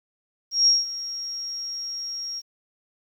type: tone with ADSR envelope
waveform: sine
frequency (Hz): 5588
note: F8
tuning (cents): 0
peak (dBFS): -13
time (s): 0.51-2.42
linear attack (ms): 160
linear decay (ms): 180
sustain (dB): -16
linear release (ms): 38
effects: 9-bit